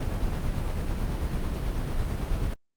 brown noise with tremolo, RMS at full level -27 dBFS, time 0-2.54 s, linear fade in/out 5 ms, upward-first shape sine, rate 9.1 Hz, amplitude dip 25%, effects Opus 32 kbps

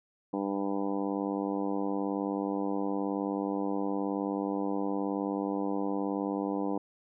harmonic tone, 99 Hz, G2, 18 cents sharp, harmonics 2 / 3 / 4 / 5 / 6 / 7 / 8 / 9 / 10, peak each -36 / -32 / -39 / -37 / -45 / -43 / -41 / -43 / -44 dBFS, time 0.33-6.78 s, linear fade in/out 5 ms, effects none

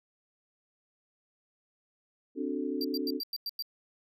sine chord, D dominant seventh, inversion third, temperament equal, 261.6 / 293.7 / 370 / 440 Hz, C4 / D4 / F#4 / A4, 0 / 0 / 0 / 0 cents, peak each -35 / -34 / -38 / -38 dBFS, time 2.35-3.21 s, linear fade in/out 50 ms
square tone bursts, 4710 Hz, D8, 4 cents sharp, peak -33 dBFS, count 7, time 2.81-3.624 s, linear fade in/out 2 ms, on 34 ms, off 96 ms
effects none

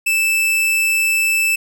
45% pulse tone, 2637 Hz, E7, in tune, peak -14 dBFS, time 0.06-1.56 s, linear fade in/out 10 ms, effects none

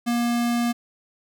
square tone, 237.7 Hz, A#3, 34 cents sharp, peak -21 dBFS, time 0.06-0.73 s, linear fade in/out 20 ms, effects none

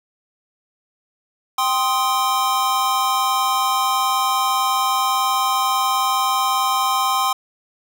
square chord, C minor, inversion second, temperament just, 784.9 / 1046.5 / 1255.8 Hz, G5 / C6 / Eb6, +2 / 0 / +16 cents, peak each -23 / -20 / -24 dBFS, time 1.58-7.33 s, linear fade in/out 5 ms, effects none

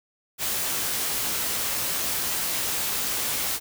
white noise with comb filter, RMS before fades -27 dBFS, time 0.38-3.6 s, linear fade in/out 50 ms, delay 18 ms, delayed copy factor +0.55, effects none

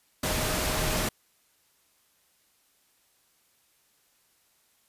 sine tone in noise, 622.3 Hz, D#5, in tune, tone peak -37 dBFS, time 0.23-1.09 s, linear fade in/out 5 ms, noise pink, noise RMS -28 dBFS, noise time 0.23-1.09 s, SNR -12 dB, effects white hiss -67 dBFS RMS until 4.88 s + resampled to 32000 Hz

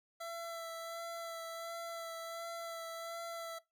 25% pulse tone with vibrato, 668 Hz, E5, 23 cents sharp, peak -38 dBFS, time 0.2-3.59 s, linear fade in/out 10 ms, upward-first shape sine, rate 1.4 Hz, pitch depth 18 cents each way, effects noise-tail reverb RT60 0.2 s tail -20 dB re dry

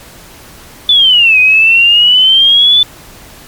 sine exponential two-way sweep, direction down then up, 3520 to 2489 to 3520 Hz, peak -3 dBFS, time 0.89-2.83 s, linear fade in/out 2 ms, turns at 1.39 s, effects pink hiss -35 dBFS RMS until 3.47 s + MP3 96 kbps

